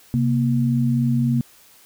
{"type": "tone pair together", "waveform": "sine", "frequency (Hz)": [132, 235.5], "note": ["C3", "A#3"], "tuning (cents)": [16, 18], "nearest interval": "minor seventh", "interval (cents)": 1002, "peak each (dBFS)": -19, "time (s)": [0.14, 1.41], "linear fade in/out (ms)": 0, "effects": ["white hiss -51 dBFS RMS until 1.85 s"]}